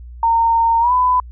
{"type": "tone with pitch glide", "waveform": "sine", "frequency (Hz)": [918, 1001.1], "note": ["A#5", "B5"], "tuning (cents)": [-27, 23], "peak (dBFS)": -11, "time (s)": [0.23, 1.2], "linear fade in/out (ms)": 2, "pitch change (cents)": 150, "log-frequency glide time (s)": [0.8, 0.92], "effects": ["added 60 Hz sine -32 dBFS peak until 1.31 s"]}